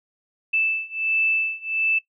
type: beating tone pair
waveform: sine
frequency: 2637 / 2638.4 Hz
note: E7 / E7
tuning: 0 / +1 cents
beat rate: 1.4 Hz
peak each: -24 / -23 dBFS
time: 0.53-1.99 s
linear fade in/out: 10 ms
effects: noise-tail reverb RT60 0.1 s tail -17 dB re dry